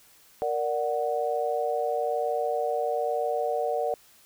sine chord, Bb augmented, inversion none, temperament equal, 466.2 / 587.3 / 740 Hz, Bb4 / D5 / F#5, 0 / 0 / 0 cents, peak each -29 dBFS, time 0.42-3.94 s, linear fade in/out 0 ms, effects white hiss -57 dBFS RMS until 4.25 s

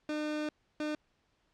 30% pulse tone bursts at uneven times, 302.7 Hz, D#4, 48 cents flat, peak -30 dBFS, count 2, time 0.09-0.49 / 0.8-0.95 s, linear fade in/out 2 ms, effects pink hiss -74 dBFS RMS until 1.53 s + low-pass 5000 Hz 12 dB/octave

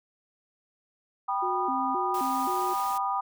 sine chord, G augmented, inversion none, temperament just, 784 / 980 / 1225 Hz, G5 / B5 / D#6, 0 / -14 / -27 cents, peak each -30 dBFS, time 1.28-3.21 s, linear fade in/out 10 ms
sine tone with vibrato, 311.1 Hz, D#4, in tune, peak -32 dBFS, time 1.42-2.74 s, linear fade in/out 10 ms, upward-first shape square, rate 1.9 Hz, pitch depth 280 cents each way
white noise, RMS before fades -42 dBFS, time 2.14-2.98 s, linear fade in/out 5 ms
effects none

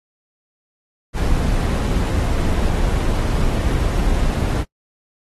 brown noise, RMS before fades -18 dBFS, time 1.13-4.65 s, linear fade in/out 50 ms, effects noise-tail reverb RT60 0.1 s tail -25 dB re dry + AAC 32 kbps

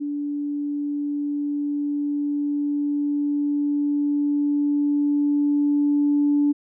sine tone with level ramp, 290 Hz, D4, 22 cents flat, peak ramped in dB -24 to -15 dBFS, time 0-6.53 s, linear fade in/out 20 ms, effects tanh soft clip ceiling -11 dBFS

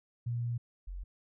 sine tone pair in turn, 119.1 / 45.25 Hz, A#2 / F#1, +38 / -38 cents, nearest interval octave + perfect fourth, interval 1676 cents, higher first, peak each -31 / -38 dBFS, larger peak first, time 0.26-0.58 / 0.87-1.04 s, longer first, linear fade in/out 10 ms, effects none

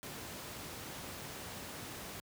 pink noise, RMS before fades -45 dBFS, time 0.03-2.2 s, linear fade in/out 0 ms, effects high-pass 80 Hz 12 dB/octave

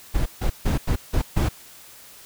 brown noise bursts at uneven times, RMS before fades -20 dBFS, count 6, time 0.14-0.26 / 0.41-0.5 / 0.65-0.78 / 0.87-0.96 / 1.13-1.22 / 1.36-1.49 s, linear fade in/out 10 ms, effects white hiss -46 dBFS RMS until 2.25 s

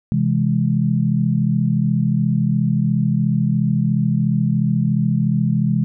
sine chord, C augmented, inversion none, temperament equal, 130.81 / 164.81 / 207.7 Hz, C3 / E3 / G#3, 0 / 0 / 0 cents, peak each -19 dBFS, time 0.12-5.84 s, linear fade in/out 0 ms, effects none

